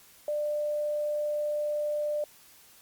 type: tone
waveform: sine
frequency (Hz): 595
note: D5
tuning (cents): +22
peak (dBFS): -27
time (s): 0.28-2.24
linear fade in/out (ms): 2
effects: white hiss -56 dBFS RMS until 2.81 s + Opus 48 kbps